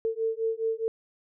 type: beating tone pair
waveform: sine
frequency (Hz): 446.4 / 451.2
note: A4 / A4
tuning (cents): +25 / +44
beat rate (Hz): 4.8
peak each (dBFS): -29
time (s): 0.05-0.88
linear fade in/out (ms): 0
effects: none